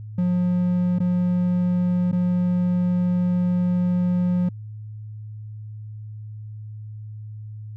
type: tone with dropouts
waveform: triangle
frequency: 178.7 Hz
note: F3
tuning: 40 cents sharp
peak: -16 dBFS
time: 0.18-4.49 s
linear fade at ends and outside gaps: 5 ms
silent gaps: 0.987-1.001 / 2.116-2.127 s
effects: added 107 Hz sine -33 dBFS peak until 7.76 s